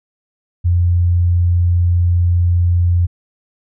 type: tone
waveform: sine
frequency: 87.5 Hz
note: F2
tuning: 4 cents sharp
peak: -10 dBFS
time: 0.64-3.07 s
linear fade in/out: 20 ms
effects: none